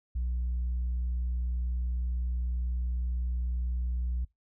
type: tone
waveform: sine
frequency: 61 Hz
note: B1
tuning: 21 cents flat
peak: -26 dBFS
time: 0.15-4.25 s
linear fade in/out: 10 ms
effects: noise-tail reverb RT60 0.2 s tail -25 dB re dry + tanh soft clip ceiling -26 dBFS